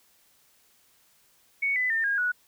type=tone with pitch steps; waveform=sine; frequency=2224 / 2004 / 1806.4 / 1628.1 / 1467.3 Hz; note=C#7 / B6 / A6 / G#6 / F#6; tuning=+5 / +25 / +45 / -35 / -15 cents; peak=-23 dBFS; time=1.62-2.32 s; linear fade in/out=10 ms; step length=140 ms; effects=white hiss -63 dBFS RMS until 2.47 s